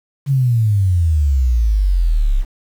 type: exponential sweep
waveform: sine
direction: down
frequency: 142.6 to 31.86 Hz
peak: -11 dBFS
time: 0.26-2.45 s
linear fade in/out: 50 ms
effects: 7-bit